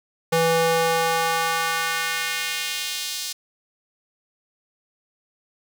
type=tone with high-pass filter sweep; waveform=square; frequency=164.81 Hz; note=E3; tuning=in tune; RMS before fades=-23 dBFS; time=0.32-3.33 s; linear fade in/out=10 ms; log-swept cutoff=360 to 4600 Hz; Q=1.3; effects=8-bit